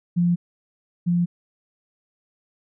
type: tone pair in turn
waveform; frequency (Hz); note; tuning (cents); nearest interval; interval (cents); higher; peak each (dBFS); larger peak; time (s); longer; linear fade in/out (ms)
sine; 174.1 / 174.1; F3 / F3; -5 / -5; unison; 0; neither; -16 / -17; first; 0.16-0.36 / 1.06-1.26; neither; 20
effects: none